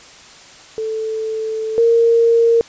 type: tone pair in turn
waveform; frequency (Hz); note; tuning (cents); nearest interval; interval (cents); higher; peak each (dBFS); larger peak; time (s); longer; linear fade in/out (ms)
sine; 440 / 462.6; A4 / A#4; 0 / -13; minor second; 87; second; -19 / -9; second; 0.78-1.78 / 1.78-2.61; first; 0
effects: white hiss -41 dBFS RMS until 2.68 s + resampled to 16000 Hz